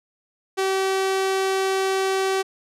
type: tone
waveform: sawtooth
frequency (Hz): 383.6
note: G4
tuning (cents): -37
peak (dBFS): -16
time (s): 0.57-2.43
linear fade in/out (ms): 20
effects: low-pass 10000 Hz 12 dB/octave